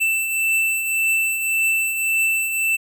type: beating tone pair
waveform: square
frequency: 2660 / 2661.8 Hz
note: E7 / E7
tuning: +15 / +16 cents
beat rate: 1.8 Hz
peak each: -28 / -19 dBFS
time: 0-2.77 s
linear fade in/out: 20 ms
effects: none